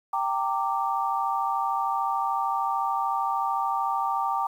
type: chord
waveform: sine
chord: G minor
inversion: none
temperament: equal with one note detuned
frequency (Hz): 784 / 917.4 / 1174.7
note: G5 / Bb5 / D6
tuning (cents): 0 / -28 / 0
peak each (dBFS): -28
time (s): 0.13-4.47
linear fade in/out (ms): 5
effects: 9-bit